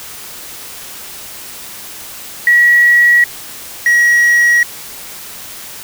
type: tone pair in turn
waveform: sine / triangle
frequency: 1921 / 1908.8 Hz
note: B6 / A#6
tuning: -48 / +41 cents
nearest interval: unison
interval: 11 cents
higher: first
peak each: -5 dBFS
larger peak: neither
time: 2.47-3.24 / 3.86-4.63 s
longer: neither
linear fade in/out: 2 ms
effects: white hiss -30 dBFS RMS until 5.83 s